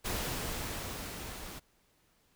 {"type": "noise with level ramp", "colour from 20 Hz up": "pink", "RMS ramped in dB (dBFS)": [-34, -45], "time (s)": [0.04, 1.6], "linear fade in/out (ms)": 20, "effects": ["pink hiss -70 dBFS RMS until 2.35 s"]}